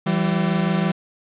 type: tone pair together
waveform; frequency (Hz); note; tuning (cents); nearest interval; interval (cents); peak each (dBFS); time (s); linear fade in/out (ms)
40% pulse; 166.7 / 192.79; E3 / G3; +20 / -29; minor third; 251; -20; 0.06-0.92; 10
effects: resampled to 8000 Hz + 7-bit